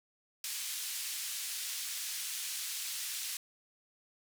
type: band-pass noise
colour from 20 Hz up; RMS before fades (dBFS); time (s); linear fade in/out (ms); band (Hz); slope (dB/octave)
white; -39; 0.44-3.37; 2; 2400 to 11000; 12
effects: none